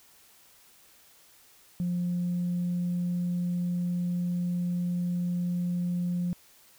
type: tone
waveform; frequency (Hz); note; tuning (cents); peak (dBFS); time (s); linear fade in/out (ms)
sine; 176.5; F3; +19; -25; 1.8-6.33; 0
effects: tanh soft clip ceiling -23 dBFS + white hiss -58 dBFS RMS until 6.78 s